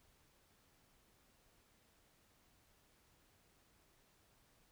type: silence
effects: pink hiss -72 dBFS RMS until 4.71 s